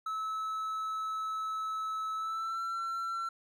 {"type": "tone with pitch glide", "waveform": "triangle", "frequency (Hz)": [1300, 1351.3], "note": ["E6", "E6"], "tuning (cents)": [-24, 43], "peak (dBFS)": -31, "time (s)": [0.06, 3.29], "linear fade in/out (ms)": 5, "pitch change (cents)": 67, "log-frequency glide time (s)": [2.15, 2.63], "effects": []}